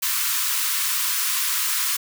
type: high-pass noise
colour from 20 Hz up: white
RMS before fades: -23 dBFS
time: 0.02-1.97 s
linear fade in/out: 10 ms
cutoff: 970 Hz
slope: 96 dB/octave
effects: none